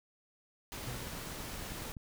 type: noise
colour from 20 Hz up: pink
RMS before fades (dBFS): -43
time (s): 0.72-1.92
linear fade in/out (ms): 0
type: tone with exponential decay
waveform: 40% pulse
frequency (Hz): 123.47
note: B2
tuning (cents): 0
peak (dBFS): -37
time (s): 0.87-1.23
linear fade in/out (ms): 5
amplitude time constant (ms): 78
type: clicks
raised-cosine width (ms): 5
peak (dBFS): -34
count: 10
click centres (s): 1.071 / 1.134 / 1.17 / 1.273 / 1.404 / 1.536 / 1.625 / 1.72 / 1.821 / 1.968
effects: none